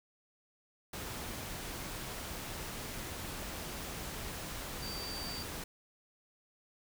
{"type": "tone in noise", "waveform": "sine", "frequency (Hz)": 4641, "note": "D8", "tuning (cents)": -21, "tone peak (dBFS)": -42, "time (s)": [4.82, 5.43], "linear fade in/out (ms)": 5, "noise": "pink", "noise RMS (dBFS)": -42, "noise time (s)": [0.93, 5.64], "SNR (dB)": -3, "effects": []}